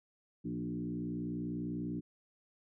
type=tone with frequency modulation; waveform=sine; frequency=233.1 Hz; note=A#3; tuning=in tune; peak=-35 dBFS; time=0.44-2.01 s; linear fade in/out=20 ms; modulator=60.2 Hz; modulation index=1.6; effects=none